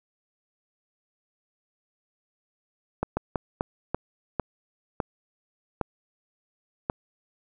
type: slowing click train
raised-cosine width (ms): 1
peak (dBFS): -11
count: 9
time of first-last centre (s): 3.03-6.899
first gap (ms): 140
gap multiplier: 1.34
effects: none